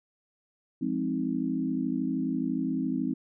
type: chord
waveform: sine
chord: F minor seventh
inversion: none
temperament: equal with one note detuned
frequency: 174.61 / 207.7 / 261.6 / 313.7 Hz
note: F3 / Ab3 / C4 / Eb4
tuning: 0 / 0 / 0 / +14 cents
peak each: -35 / -34 / -29 / -33 dBFS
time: 0.81-3.14 s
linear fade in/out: 10 ms
effects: none